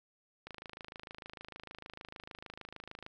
click train, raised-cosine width 0.3 ms, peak -29 dBFS, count 70, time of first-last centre 0.47-3.064 s, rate 26.6 Hz, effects none

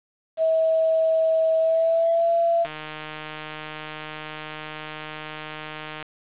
sine tone with pitch glide, 645 to 675.5 Hz, E5 to E5, -38 to +42 cents, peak -17 dBFS, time 0.37-2.67 s, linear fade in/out 50 ms, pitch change +80 cents, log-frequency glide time 1.58-2.31 s
click train, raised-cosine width 0.3 ms, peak -18 dBFS, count 521, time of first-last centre 2.65-6.027 s, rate 154 Hz
effects resampled to 8000 Hz + 8-bit

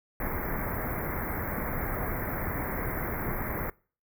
pink band-stop noise, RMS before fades -32 dBFS, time 0.2-3.7 s, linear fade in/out 2 ms, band 2200 to 12000 Hz, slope 96 dB/octave, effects noise-tail reverb RT60 0.4 s tail -24 dB re dry

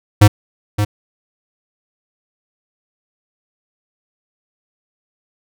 square tone with echo, 103.83 Hz, G#2, in tune, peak -4 dBFS, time 0.21-0.28 s, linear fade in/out 10 ms, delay 570 ms, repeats 1, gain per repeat -10 dB, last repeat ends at 0.85 s, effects none

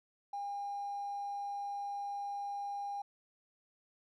triangle tone with hard clipping, 807 Hz, G#5, 50 cents flat, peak -37 dBFS, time 0.33-3.02 s, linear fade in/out 5 ms, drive 3 dB, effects none

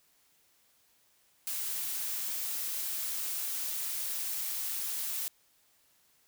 blue noise, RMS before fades -35 dBFS, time 1.47-5.28 s, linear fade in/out 0 ms, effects white hiss -68 dBFS RMS until 6.27 s

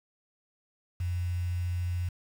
sine tone with quantisation, 88.6 Hz, F2, 25 cents sharp, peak -28 dBFS, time 1-2.09 s, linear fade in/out 5 ms, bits 8, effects none

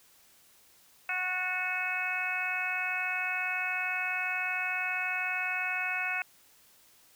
harmonic tone with a mistuned harmonic, 367.4 Hz, F#4, 12 cents flat, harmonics 2 / 3 / 4 / 5 / 6 / 7, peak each -39 / -43 / -35 / -41 / -36 / -33 dBFS, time 1.09-6.22 s, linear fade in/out 2 ms, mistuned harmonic 5, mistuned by -24 cents, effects white hiss -61 dBFS RMS until 7.15 s

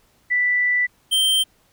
sine / square tone pair in turn, 1975.5 / 3136 Hz, B6 / G7, 0 / 0 cents, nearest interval minor sixth, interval 800 cents, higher second, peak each -16 dBFS, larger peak neither, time 0.3-0.87 / 1.11-1.44 s, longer first, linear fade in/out 20 ms, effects pink hiss -60 dBFS RMS until 1.72 s

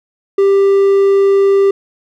triangle tone, 394.4 Hz, G4, 11 cents sharp, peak -5 dBFS, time 0.38-1.71 s, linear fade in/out 5 ms, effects none

